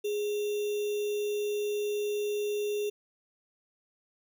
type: tone with sample-and-hold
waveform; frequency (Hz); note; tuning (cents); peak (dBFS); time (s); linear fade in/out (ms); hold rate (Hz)
sine; 415.3; G#4; 0; -28; 0.04-2.9; 10; 3150
effects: none